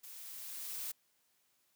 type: noise with level ramp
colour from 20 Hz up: blue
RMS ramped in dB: -51 to -40 dBFS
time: 0.03-0.92 s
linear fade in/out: 10 ms
effects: white hiss -75 dBFS RMS until 1.75 s + high-pass 80 Hz 12 dB/octave